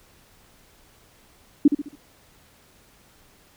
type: tone with echo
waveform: sine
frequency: 290 Hz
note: D4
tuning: 22 cents flat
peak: -9 dBFS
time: 1.65-1.68 s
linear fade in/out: 5 ms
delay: 69 ms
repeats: 4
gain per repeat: -8 dB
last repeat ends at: 1.956 s
effects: pink hiss -56 dBFS RMS until 3.56 s